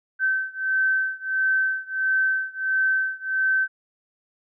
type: beating tone pair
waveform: sine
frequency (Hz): 1541 / 1542.5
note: G6 / G6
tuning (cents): -30 / -28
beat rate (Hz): 1.5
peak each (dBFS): -23 / -24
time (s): 0.19-3.68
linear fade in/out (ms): 50
effects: none